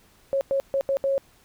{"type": "tone bursts at uneven times", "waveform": "sine", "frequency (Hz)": 547, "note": "C#5", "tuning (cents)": -23, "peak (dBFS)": -20, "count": 5, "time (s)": [[0.33, 0.41], [0.51, 0.6], [0.74, 0.81], [0.89, 0.97], [1.04, 1.18]], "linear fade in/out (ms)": 0, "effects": ["pink hiss -58 dBFS RMS until 1.44 s"]}